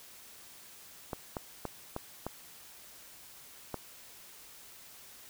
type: clicks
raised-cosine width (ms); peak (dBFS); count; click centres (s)
1; -21; 6; 1.132 / 1.368 / 1.653 / 1.964 / 2.266 / 3.743
effects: white hiss -53 dBFS RMS until 5.29 s